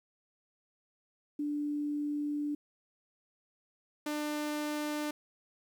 sine / sawtooth tone pair in turn, 293.7 / 298.8 Hz, D4 / D4, 0 / +30 cents, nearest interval unison, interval 30 cents, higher second, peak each -31 / -29 dBFS, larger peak second, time 1.39-2.55 / 4.06-5.11 s, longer first, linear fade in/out 5 ms, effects 11-bit

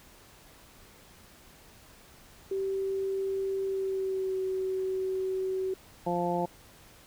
sine tone with pitch glide, 387.3 to 377.6 Hz, G4 to F#4, -21 to +35 cents, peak -28 dBFS, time 2.51-5.74 s, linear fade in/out 5 ms, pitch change -44 cents, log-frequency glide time 3.65-4.39 s
harmonic tone, 174.61 Hz, F3, in tune, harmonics 1 / 2 / 3 / 4 / 5, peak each -33 / -33 / -33 / -33 / -33 dBFS, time 6.06-6.46 s, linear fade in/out 10 ms
effects pink hiss -55 dBFS RMS until 7.06 s

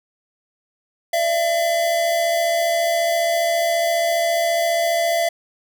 square tone pair together, 599.3 / 674 Hz, D5 / E5, +35 / +38 cents, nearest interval major second, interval 203 cents, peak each -28 / -18 dBFS, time 1.13-5.29 s, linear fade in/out 5 ms, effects none

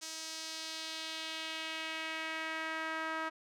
sawtooth tone with band-pass filter sweep, 319.8 Hz, D#4, 48 cents sharp, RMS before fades -40 dBFS, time 0.01-3.3 s, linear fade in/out 20 ms, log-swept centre 6100 to 1400 Hz, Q 1.7, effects none

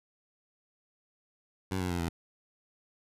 15% pulse tone with pitch steps, 94.4 / 90.76 / 87.27 / 83.91 Hz, F#2 / F#2 / F2 / E2, +35 / -33 / -1 / +31 cents, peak -24 dBFS, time 1.71-2.09 s, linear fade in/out 5 ms, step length 95 ms, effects resampled to 32000 Hz

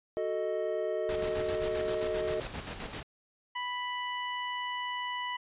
triangle chord, D# diminished, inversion first, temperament equal, 370 / 440 / 622.3 Hz, F#4 / A4 / D#5, 0 / 0 / 0 cents, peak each -34 / -32 / -31 dBFS, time 0.17-2.4 s, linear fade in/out 0 ms
pink noise with tremolo, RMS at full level -38 dBFS, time 1.09-3.03 s, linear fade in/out 2 ms, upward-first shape square, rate 7.6 Hz, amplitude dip 50%
harmonic tone, 987.8 Hz, B5, in tune, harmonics 1 / 2 / 3, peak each -35 / -38 / -40 dBFS, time 3.55-5.37 s, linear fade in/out 10 ms
effects resampled to 8000 Hz

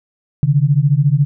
sine beating tone pair, 136.5 / 150.5 Hz, C#3 / D3, -26 / +43 cents, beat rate 14 Hz, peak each -13 dBFS, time 0.43-1.25 s, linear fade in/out 0 ms, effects none

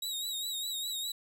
sawtooth tone with vibrato, 3819 Hz, A#7, 41 cents sharp, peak -31 dBFS, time 0.02-1.12 s, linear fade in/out 5 ms, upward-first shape triangle, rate 4.9 Hz, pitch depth 74 cents each way, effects none

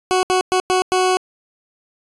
20% pulse tone bursts at uneven times, 370 Hz, F#4, in tune, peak -9 dBFS, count 5, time 0.11-0.23 / 0.3-0.41 / 0.52-0.6 / 0.7-0.82 / 0.92-1.17 s, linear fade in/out 0 ms, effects resampled to 24000 Hz

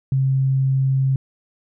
sine tone, 133.8 Hz, C3, 39 cents sharp, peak -15 dBFS, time 0.12-1.16 s, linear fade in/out 2 ms, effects none

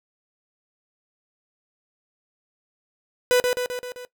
45% pulse tone with echo, 496.1 Hz, B4, 8 cents sharp, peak -15 dBFS, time 3.31-3.4 s, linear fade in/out 0 ms, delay 130 ms, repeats 5, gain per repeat -4 dB, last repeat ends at 4.05 s, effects noise-tail reverb RT60 0.1 s tail -18 dB re dry

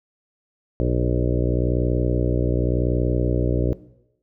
harmonic tone with a mistuned harmonic, 60.9 Hz, B1, 24 cents flat, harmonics 1 / 2 / 3 / 4 / 5 / 6 / 7 / 8 / 9 / 10, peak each -23 / -24 / -29 / -32 / -27 / -28 / -29 / -33 / -30 / -35 dBFS, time 0.8-3.73 s, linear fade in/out 0 ms, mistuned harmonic 9, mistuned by -20 cents, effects noise-tail reverb RT60 0.8 s tail -17 dB re dry

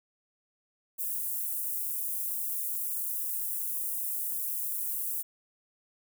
white high-pass noise, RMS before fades -33 dBFS, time 0.98-5.23 s, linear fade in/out 20 ms, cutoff 10000 Hz, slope 24 dB/octave, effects none

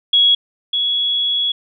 sine tone pair in turn, 3334 / 3359 Hz, G#7 / G#7, +6 / +19 cents, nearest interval unison, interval 13 cents, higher second, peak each -9 / -15 dBFS, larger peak first, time 0.13-0.35 / 0.73-1.52 s, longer second, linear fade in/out 5 ms, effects none

